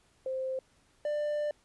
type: tone pair in turn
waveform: sine / triangle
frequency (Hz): 523.3 / 593.9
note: C5 / D5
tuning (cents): 0 / +19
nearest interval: major second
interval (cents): 219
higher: second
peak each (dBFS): -31 / -27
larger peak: second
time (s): 0.26-0.59 / 1.05-1.51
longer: second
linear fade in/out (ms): 2
effects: pink hiss -67 dBFS RMS until 1.64 s + resampled to 24000 Hz